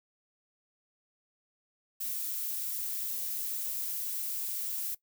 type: noise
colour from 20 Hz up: violet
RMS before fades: -35 dBFS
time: 2-4.95 s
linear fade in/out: 10 ms
effects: noise-tail reverb RT60 0.1 s tail -19 dB re dry